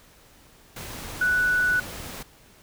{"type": "tone in noise", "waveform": "sine", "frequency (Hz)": 1480, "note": "F#6", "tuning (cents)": 0, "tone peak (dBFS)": -19, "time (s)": [1.21, 1.8], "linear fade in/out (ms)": 5, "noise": "pink", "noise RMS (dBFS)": -37, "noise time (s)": [0.76, 2.23], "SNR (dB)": 15, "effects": ["pink hiss -54 dBFS RMS until 2.62 s"]}